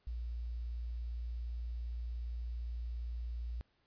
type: tone with quantisation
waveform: sine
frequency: 58.7 Hz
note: A#1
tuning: 13 cents sharp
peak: -37 dBFS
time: 0.07-3.61 s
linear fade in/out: 0 ms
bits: 11
effects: pink hiss -75 dBFS RMS until 3.86 s + resampled to 11025 Hz